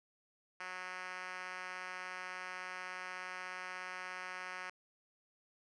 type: tone with band-pass filter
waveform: 5% pulse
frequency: 183.4 Hz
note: F#3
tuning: 15 cents flat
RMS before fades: -45 dBFS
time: 0.6-4.7 s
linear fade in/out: 2 ms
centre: 1900 Hz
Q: 0.86
effects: resampled to 22050 Hz